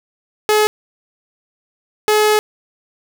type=tone pair in turn; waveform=sawtooth; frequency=425.3 / 425.3 Hz; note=G#4 / G#4; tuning=+41 / +41 cents; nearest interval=unison; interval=0 cents; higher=neither; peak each=-7 dBFS; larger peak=neither; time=0.49-0.67 / 2.08-2.39 s; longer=second; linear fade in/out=0 ms; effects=none